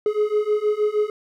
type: beating tone pair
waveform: triangle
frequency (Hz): 418.4 / 424.8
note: G#4 / G#4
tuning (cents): +13 / +39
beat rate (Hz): 6.4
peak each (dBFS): -20 / -19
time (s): 0.06-1.1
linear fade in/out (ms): 2
effects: none